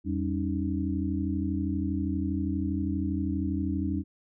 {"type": "tone cluster", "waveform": "sine", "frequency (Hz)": [84, 193.5, 278.2, 310.7], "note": ["E2", "G3", "C#4", "D#4"], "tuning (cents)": [33, -22, 6, -2], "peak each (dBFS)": [-31, -32, -32, -33], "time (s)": [0.04, 4.04], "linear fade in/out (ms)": 50, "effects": []}